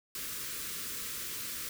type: band-stop noise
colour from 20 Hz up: white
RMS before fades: -39 dBFS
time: 0.15-1.69 s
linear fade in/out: 2 ms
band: 530 to 1100 Hz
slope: 48 dB/octave
effects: none